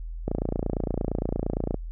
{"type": "click train", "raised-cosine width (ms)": 2, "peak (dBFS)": -13, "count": 43, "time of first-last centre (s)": [0.28, 1.743], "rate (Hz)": 28.7, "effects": ["added 41 Hz sine -32 dBFS peak until 1.91 s"]}